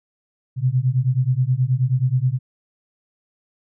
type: beating tone pair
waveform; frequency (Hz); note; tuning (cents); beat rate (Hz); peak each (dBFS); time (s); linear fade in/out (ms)
sine; 123.47 / 132.87; B2 / C3; 0 / +27; 9.4; -19; 0.56-2.39; 50
effects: none